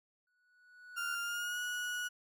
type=tone with exponential growth; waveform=triangle; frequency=1473 Hz; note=F#6; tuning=8 cents flat; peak=-37 dBFS; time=0.27-1.15 s; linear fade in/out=2 ms; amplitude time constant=190 ms
type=tone with pitch glide; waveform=35% pulse; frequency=1396.9 to 1461.3 Hz; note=F6 to F#6; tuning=0 to -22 cents; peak=-34 dBFS; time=0.96-2.09 s; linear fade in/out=20 ms; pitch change=+78 cents; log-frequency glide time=1.21-1.6 s
effects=none